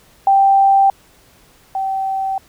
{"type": "tone pair in turn", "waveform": "sine", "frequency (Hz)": [784, 772.3], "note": ["G5", "G5"], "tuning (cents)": [0, -26], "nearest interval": "unison", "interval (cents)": 26, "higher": "first", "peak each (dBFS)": [-8, -17], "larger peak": "first", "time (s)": [[0.27, 0.9], [1.75, 2.38]], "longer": "neither", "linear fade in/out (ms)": 2, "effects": ["pink hiss -50 dBFS RMS until 2.48 s"]}